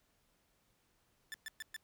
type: tone bursts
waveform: sawtooth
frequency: 1760 Hz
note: A6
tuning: in tune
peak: -38 dBFS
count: 4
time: 1.32-1.764 s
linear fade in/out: 0 ms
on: 21 ms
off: 120 ms
effects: pink hiss -75 dBFS RMS until 1.83 s